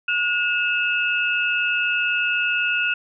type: tone cluster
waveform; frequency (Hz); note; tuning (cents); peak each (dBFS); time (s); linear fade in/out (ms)
sine; 1446 / 2608 / 2804; F#6 / E7 / F7; -40 / -19 / +6; -22 / -22 / -28; 0.08-2.94; 5
effects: none